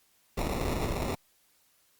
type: noise with sample-and-hold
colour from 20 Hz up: pink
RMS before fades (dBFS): -31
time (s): 0.37-1.15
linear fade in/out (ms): 5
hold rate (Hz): 1575
effects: white hiss -67 dBFS RMS until 1.99 s + Opus 48 kbps